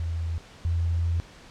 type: tone pair in turn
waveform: sine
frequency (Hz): 82.8 / 84.3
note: E2 / E2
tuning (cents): +8 / +39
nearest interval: unison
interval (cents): 31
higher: second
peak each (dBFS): -26 / -22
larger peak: second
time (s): 0-0.38 / 0.65-1.2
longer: second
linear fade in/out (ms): 0
effects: pink hiss -49 dBFS RMS until 1.5 s + low-pass 6000 Hz 12 dB/octave